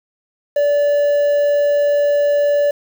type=tone with quantisation; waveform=triangle; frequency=579 Hz; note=D5; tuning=25 cents flat; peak=-10 dBFS; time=0.56-2.71 s; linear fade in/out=5 ms; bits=6; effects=none